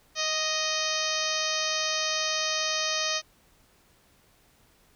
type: harmonic tone with a mistuned harmonic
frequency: 622.3 Hz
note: D#5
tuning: in tune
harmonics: 1 / 2 / 3 / 4 / 5 / 6 / 7 / 8 / 9 / 10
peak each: -35 / -35 / -35 / -35 / -35 / -35 / -35 / -35 / -35 / -35 dBFS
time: 0.15-3.22 s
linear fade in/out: 50 ms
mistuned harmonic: 1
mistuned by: +16 cents
effects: pink hiss -62 dBFS RMS until 4.95 s